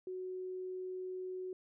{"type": "tone", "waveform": "sine", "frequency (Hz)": 370, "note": "F#4", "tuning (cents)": 0, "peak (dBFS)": -39, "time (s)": [0.07, 1.53], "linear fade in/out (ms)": 2, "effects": []}